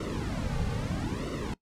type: noise with flanger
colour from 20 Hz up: brown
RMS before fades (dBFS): -32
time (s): 0-1.54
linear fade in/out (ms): 5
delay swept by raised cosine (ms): 1.2 to 3.1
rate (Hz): 0.77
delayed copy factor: -0.95
effects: noise-tail reverb RT60 0.1 s tail -21 dB re dry + low-pass 9000 Hz 12 dB/octave

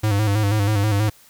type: tone with vibrato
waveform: square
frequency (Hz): 104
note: G#2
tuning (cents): +3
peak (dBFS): -17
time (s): 0.03-1.1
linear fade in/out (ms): 10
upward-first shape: square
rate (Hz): 6.2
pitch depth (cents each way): 61
effects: white hiss -51 dBFS RMS until 1.29 s

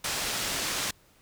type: low-pass noise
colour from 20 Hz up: white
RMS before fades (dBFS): -31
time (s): 0.04-0.91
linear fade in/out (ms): 5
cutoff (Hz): 7100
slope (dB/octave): 12
effects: pink hiss -61 dBFS RMS until 1.21 s

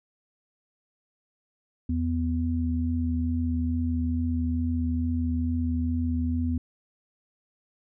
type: tone pair together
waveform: sine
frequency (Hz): 81.9 / 248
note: E2 / B3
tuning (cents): -11 / +7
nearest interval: octave + perfect fifth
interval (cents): 1918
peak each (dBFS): -26 / -27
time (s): 1.89-6.58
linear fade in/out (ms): 5
effects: none

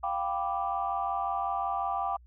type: chord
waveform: sine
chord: G dominant seventh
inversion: third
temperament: equal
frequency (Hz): 698.5 / 784 / 987.8 / 1174.7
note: F5 / G5 / B5 / D6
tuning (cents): 0 / 0 / 0 / 0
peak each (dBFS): -34 / -31 / -37 / -33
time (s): 0.03-2.17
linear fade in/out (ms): 10
effects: tanh soft clip ceiling -18 dBFS + added 60 Hz sine -52 dBFS peak until 2.26 s

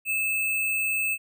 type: tone with sample-and-hold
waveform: sine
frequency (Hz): 2617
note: E7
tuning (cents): -13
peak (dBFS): -23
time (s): 0.05-1.18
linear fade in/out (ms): 50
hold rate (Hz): 11025
effects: none

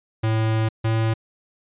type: tone pair in turn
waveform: square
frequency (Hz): 110.8 / 111.96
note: A2 / A2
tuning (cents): +13 / +31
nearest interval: unison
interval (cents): 18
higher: second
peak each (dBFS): -19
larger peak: neither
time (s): 0.23-0.69 / 0.84-1.14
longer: first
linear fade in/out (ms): 10
effects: resampled to 8000 Hz

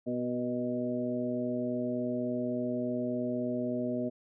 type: harmonic tone with a mistuned harmonic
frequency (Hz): 123.47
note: B2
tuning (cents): 0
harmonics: 1 / 2 / 3 / 4 / 5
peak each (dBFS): -43 / -32 / -38 / -40 / -36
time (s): 0.06-4.1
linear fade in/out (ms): 20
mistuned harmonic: 4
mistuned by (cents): -28
effects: none

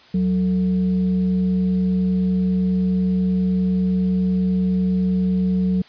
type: tone with frequency modulation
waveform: sine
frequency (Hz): 185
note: F#3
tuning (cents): 0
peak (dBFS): -16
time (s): 0.14-5.82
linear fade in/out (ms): 5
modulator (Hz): 260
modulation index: 0.31
effects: white hiss -48 dBFS RMS until 5.88 s + resampled to 11025 Hz

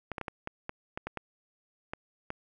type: clicks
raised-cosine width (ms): 0.5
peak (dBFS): -20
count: 11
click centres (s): 0.117 / 0.182 / 0.213 / 0.282 / 0.474 / 0.694 / 0.975 / 1.07 / 1.173 / 1.935 / 2.304
effects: none

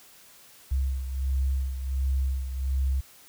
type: beating tone pair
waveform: sine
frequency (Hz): 66.3 / 67.7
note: C2 / C#2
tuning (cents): +23 / -40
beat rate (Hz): 1.4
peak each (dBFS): -25 / -32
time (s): 0.71-3.01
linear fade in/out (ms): 10
effects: white hiss -53 dBFS RMS until 3.28 s

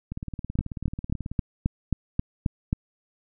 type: two click trains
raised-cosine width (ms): 5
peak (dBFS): -20 / -10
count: 23 / 9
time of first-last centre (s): 0.12-1.316 / 0.59-2.729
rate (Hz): 18.4 / 3.74
effects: none

